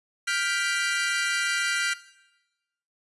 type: chord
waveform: sawtooth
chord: G dominant seventh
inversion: third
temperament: equal with one note detuned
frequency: 1404.2 / 1568 / 1975.5 / 2349 Hz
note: F6 / G6 / B6 / D7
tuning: +9 / 0 / 0 / 0 cents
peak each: -24 / -27 / -27 / -30 dBFS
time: 0.27-1.94 s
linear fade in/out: 10 ms
effects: noise-tail reverb RT60 1.0 s tail -18 dB re dry + resampled to 24000 Hz